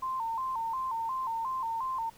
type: tone with vibrato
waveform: sine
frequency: 974 Hz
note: B5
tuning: 24 cents flat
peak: -30 dBFS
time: 0.02-2.1 s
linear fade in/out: 10 ms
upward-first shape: square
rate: 2.8 Hz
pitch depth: 120 cents each way
effects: pink hiss -57 dBFS RMS until 2.17 s